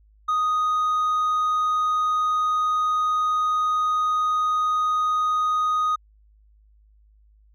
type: tone with hard clipping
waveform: sine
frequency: 1244.5 Hz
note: D#6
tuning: in tune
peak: -20 dBFS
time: 0.28-5.96 s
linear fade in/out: 10 ms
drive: 2 dB
effects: added 52 Hz sine -53 dBFS peak until 7.54 s